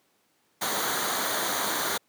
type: noise with comb filter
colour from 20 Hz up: pink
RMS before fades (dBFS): -28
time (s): 0.61-1.98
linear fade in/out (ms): 10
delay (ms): 0.38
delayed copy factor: -0.65
effects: pink hiss -68 dBFS RMS until 2.08 s + high-pass 200 Hz 12 dB/octave